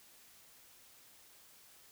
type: silence
effects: white hiss -61 dBFS RMS until 1.91 s